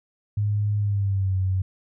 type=tone with pitch glide; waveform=sine; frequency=103.83 to 94.12 Hz; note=G#2 to F#2; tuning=0 to +30 cents; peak=-20 dBFS; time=0.37-1.62 s; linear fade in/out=5 ms; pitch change=-170 cents; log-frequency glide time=0.78-1.36 s; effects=none